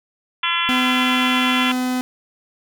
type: harmonic tone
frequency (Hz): 340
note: F4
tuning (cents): -46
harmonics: 3 / 4 / 5 / 6 / 7 / 8 / 9 / 10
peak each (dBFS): -25 / -25 / -29 / -27 / -27 / -25 / -26 / -25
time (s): 0.43-1.72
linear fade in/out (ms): 5
type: tone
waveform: 45% pulse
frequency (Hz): 252.9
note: B3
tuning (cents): +41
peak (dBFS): -19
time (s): 0.69-2.01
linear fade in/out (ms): 0
effects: none